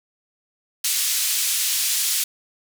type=band-pass noise; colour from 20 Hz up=white; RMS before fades=-22 dBFS; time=0.84-2.24 s; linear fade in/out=5 ms; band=2900 to 12000 Hz; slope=12 dB/octave; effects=none